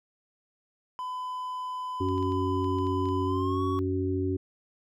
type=tone with pitch glide; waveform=triangle; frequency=1007 to 1117.3 Hz; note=B5 to C#6; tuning=+33 to +13 cents; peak=-30 dBFS; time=0.99-3.79 s; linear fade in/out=0 ms; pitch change=+180 cents; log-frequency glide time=3.25-3.63 s
type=harmonic tone; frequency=93.6 Hz; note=F#2; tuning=20 cents sharp; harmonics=1 / 3 / 4; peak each=-30 / -30 / -30 dBFS; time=2-4.37 s; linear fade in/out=10 ms
type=clicks; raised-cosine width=0.2 ms; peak=-34 dBFS; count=9; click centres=2.087 / 2.18 / 2.227 / 2.321 / 2.644 / 2.786 / 2.869 / 3.056 / 3.088 s
effects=none